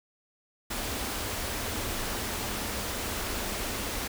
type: band-stop noise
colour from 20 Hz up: pink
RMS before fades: -33 dBFS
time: 0.7-4.08 s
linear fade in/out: 10 ms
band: 120 to 180 Hz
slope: 96 dB/octave
effects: none